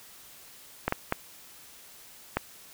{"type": "clicks", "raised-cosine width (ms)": 0.5, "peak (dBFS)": -10, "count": 4, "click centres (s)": [0.88, 0.924, 1.124, 2.37], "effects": ["white hiss -51 dBFS RMS until 2.73 s"]}